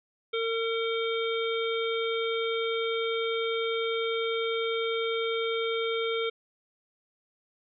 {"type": "harmonic tone", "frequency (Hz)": 455, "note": "A#4", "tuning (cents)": -42, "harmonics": [1, 3, 5, 7, 8], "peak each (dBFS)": [-28, -36, -36, -37, -39], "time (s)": [0.33, 6.3], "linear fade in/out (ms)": 10, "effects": []}